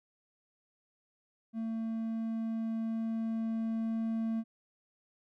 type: tone with level ramp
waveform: triangle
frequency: 224.9 Hz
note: A3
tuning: 38 cents sharp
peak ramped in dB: -31 to -28 dBFS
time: 1.53-4.44 s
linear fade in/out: 50 ms
effects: none